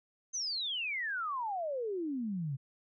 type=exponential sweep; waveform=sine; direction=down; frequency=6350 to 129.1 Hz; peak=-33 dBFS; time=0.33-2.57 s; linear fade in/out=20 ms; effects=none